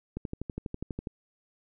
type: click train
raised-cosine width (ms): 3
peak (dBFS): -21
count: 12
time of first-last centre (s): 0.17-1.072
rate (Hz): 12.2
effects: none